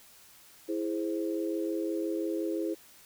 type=chord; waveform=sine; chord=E augmented; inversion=none; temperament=equal; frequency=329.6 / 415.3 / 523.3 Hz; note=E4 / G#4 / B#4; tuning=0 / 0 / 0 cents; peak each=-31 / -35 / -37 dBFS; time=0.68-2.75 s; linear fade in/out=20 ms; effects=white hiss -56 dBFS RMS until 3.05 s